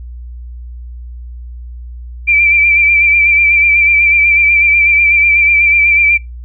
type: tone with vibrato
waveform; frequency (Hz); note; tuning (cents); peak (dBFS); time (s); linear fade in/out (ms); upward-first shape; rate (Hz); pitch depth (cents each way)
sine; 2345; D7; -3; -6; 2.27-6.18; 20; sine; 8.1; 38
effects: noise-tail reverb RT60 0.2 s tail -24 dB re dry + added 60 Hz sine -25 dBFS peak until 6.44 s